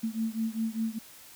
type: beating tone pair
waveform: sine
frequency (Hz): 221.4 / 226.4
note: A3 / A3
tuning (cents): +11 / +50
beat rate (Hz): 5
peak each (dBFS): -31 / -32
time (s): 0.03-0.99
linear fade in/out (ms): 10
effects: white hiss -51 dBFS RMS until 1.35 s